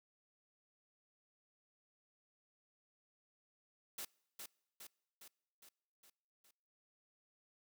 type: noise with echo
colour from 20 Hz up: white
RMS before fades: -45 dBFS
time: 3.98-4.05 s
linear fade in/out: 5 ms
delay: 410 ms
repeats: 6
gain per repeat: -4 dB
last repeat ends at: 6.51 s
effects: noise-tail reverb RT60 0.9 s tail -26 dB re dry + high-pass 150 Hz 12 dB/octave